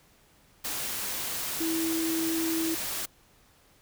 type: tone in noise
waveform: sine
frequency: 326.4 Hz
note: E4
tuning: 17 cents flat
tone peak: -27 dBFS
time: 1.6-2.75 s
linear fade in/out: 10 ms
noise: white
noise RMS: -33 dBFS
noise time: 0.64-3.06 s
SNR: +3 dB
effects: pink hiss -61 dBFS RMS until 3.81 s